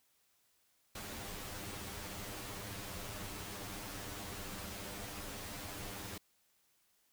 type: noise with comb filter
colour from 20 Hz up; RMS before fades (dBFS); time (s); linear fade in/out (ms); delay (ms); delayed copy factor
pink; -45; 0.95-6.18; 5; 10; +0.9
effects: white hiss -74 dBFS RMS until 7.12 s